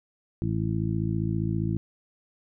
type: harmonic tone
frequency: 55 Hz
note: A1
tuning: in tune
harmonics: 1 / 2 / 3 / 4 / 5 / 6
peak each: -36 / -28 / -29 / -34 / -40 / -33 dBFS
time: 0.42-1.77 s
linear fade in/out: 0 ms
effects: none